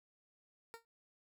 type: tone with exponential decay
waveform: 15% pulse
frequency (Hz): 460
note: A#4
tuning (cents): -23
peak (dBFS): -38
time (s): 0.74-0.85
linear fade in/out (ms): 0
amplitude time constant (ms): 22
effects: none